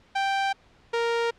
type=tone pair in turn; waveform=sawtooth; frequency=784 / 466.2 Hz; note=G5 / A#4; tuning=0 / 0 cents; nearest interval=major sixth; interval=900 cents; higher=first; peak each=-19 dBFS; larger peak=neither; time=0.15-0.53 / 0.93-1.31 s; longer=neither; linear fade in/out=10 ms; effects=pink hiss -58 dBFS RMS until 1.38 s + low-pass 4000 Hz 12 dB/octave